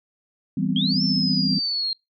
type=chord; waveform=sine; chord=C major seventh; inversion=first; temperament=equal; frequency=164.81 / 196 / 246.9 / 261.6 Hz; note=E3 / G3 / B3 / C4; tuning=0 / 0 / 0 / 0 cents; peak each=-26 / -24 / -27 / -27 dBFS; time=0.57-1.59 s; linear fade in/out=5 ms
type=linear two-way sweep; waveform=sine; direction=up then down; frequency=3136 to 5380 to 4191 Hz; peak=-22 dBFS; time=0.76-1.93 s; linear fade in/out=2 ms; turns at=1.02 s
effects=noise-tail reverb RT60 0.2 s tail -25 dB re dry